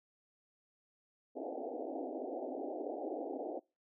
pink band-pass noise, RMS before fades -41 dBFS, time 1.35-3.6 s, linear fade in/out 20 ms, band 260 to 790 Hz, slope 96 dB/octave, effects noise-tail reverb RT60 0.3 s tail -26 dB re dry

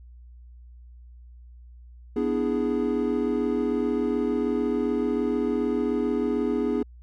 triangle chord, E dominant seventh, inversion second, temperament equal, 246.9 / 293.7 / 329.6 / 415.3 Hz, B3 / D4 / E4 / G#4, 0 / 0 / 0 / 0 cents, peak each -25 / -27 / -29 / -25 dBFS, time 2.16-6.83 s, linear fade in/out 5 ms, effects added 60 Hz sine -44 dBFS peak until 7.02 s

